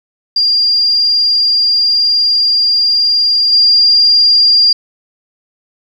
sine tone with level steps, 4793 Hz, D8, 34 cents sharp, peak -8 / -5 dBFS, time 0.36-4.73 s, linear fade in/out 5 ms, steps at 3.52 s, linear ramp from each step 10 ms, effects 7-bit

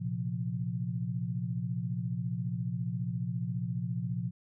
sine chord, Bb suspended second, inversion none, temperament just, 116.54 / 131.11 / 174.81 Hz, Bb2 / C3 / F3, 0 / +4 / +2 cents, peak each -35 / -36 / -35 dBFS, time 0-4.31 s, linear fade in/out 20 ms, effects none

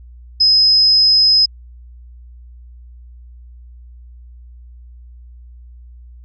sine tone, 5080 Hz, D#8, 35 cents sharp, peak -8 dBFS, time 0.4-1.46 s, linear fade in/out 10 ms, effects added 60 Hz sine -36 dBFS peak until 6.24 s

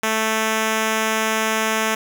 5% pulse tone, 220 Hz, A3, in tune, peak -7 dBFS, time 0.03-1.95 s, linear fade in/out 5 ms, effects none

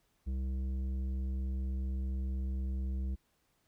triangle tone with tanh clipping, 65.41 Hz, C2, in tune, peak -34 dBFS, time 0.26-3.16 s, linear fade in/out 20 ms, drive 14 dB, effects pink hiss -75 dBFS RMS until 3.67 s

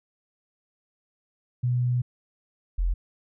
sine tone pair in turn, 123.5 / 43.27 Hz, B2 / F1, 0 / -15 cents, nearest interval octave + tritone, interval 1815 cents, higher first, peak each -21 dBFS, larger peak neither, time 1.63-2.02 / 2.78-2.94 s, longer first, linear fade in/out 10 ms, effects none

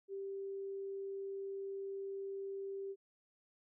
sine tone, 392 Hz, G4, in tune, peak -40 dBFS, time 0.08-2.96 s, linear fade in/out 50 ms, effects none

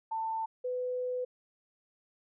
sine tone pair in turn, 892 / 500.6 Hz, A5 / B4, +23 / +23 cents, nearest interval minor seventh, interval 1000 cents, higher first, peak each -31 / -31 dBFS, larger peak neither, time 0.11-0.46 / 0.64-1.25 s, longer second, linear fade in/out 10 ms, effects none

